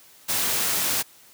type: noise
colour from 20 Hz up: white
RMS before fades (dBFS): -24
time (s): 0.28-1.03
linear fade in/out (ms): 20
effects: white hiss -52 dBFS RMS until 1.33 s + high-pass 80 Hz 12 dB/octave